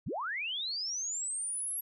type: linear sweep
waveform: sine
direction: up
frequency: 65.41 to 11480 Hz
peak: -33 dBFS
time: 0.06-1.81 s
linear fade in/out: 10 ms
effects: none